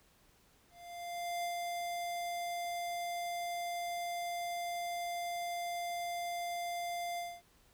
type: tone with ADSR envelope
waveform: square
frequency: 696 Hz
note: F5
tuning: 6 cents flat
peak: -35 dBFS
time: 0.7-7.42 s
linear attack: 740 ms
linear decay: 81 ms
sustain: -2 dB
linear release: 240 ms
effects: pink hiss -67 dBFS RMS until 7.73 s